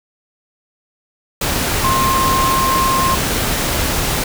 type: tone in noise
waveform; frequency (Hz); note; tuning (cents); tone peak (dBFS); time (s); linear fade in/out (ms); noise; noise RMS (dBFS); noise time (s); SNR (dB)
sine; 1060; C6; +22; -14; 1.84-3.15; 5; pink; -18; 1.41-4.24; +1
effects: none